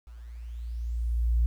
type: tone with level ramp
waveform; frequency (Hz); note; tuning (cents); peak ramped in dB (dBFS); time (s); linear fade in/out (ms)
sine; 58.27; A#1; 0; -43 to -18; 0.07-1.46; 0
effects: tanh soft clip ceiling -17 dBFS + 10-bit